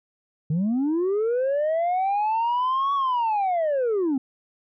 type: linear two-way sweep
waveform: sine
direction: up then down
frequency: 146.1 to 1131 to 251.8 Hz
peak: -18 dBFS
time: 0.5-4.18 s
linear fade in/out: 5 ms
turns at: 2.94 s
effects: tanh soft clip ceiling -19 dBFS